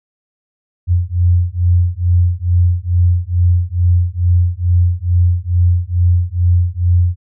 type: beating tone pair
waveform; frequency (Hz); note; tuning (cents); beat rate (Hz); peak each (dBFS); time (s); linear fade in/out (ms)
sine; 87.1 / 89.4; F2 / F2; -4 / +41; 2.3; -13; 0.87-7.16; 50
effects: none